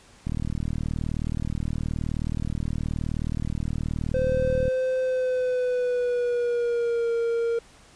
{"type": "click train", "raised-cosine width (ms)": 5, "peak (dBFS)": -16, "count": 173, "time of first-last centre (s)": [0.27, 4.68], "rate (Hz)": 39}
{"type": "tone with pitch glide", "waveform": "triangle", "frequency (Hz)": [516, 465], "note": ["C5", "A#4"], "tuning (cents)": [-24, -4], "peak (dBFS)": -20, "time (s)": [4.14, 7.59], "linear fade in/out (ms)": 5, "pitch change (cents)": -180, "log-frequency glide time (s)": [5.01, 7.11]}
{"effects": ["pink hiss -53 dBFS RMS until 7.95 s", "resampled to 22050 Hz"]}